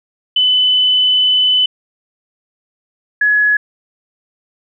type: tone pair in turn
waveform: sine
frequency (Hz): 3010 / 1689.3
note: F#7 / G#6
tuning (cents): +29 / +29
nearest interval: minor seventh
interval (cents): 1000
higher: first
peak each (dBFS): -9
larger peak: neither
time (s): 0.36-1.66 / 3.21-3.57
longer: first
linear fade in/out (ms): 5
effects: none